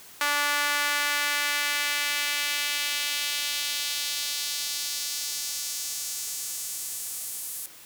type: tone with high-pass filter sweep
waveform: sawtooth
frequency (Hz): 290.5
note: D4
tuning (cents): -19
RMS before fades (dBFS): -29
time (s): 0.21-7.66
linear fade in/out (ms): 0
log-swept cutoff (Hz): 1300 to 9900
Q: 1.3
effects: white hiss -48 dBFS RMS until 7.85 s + high-pass 60 Hz 12 dB/octave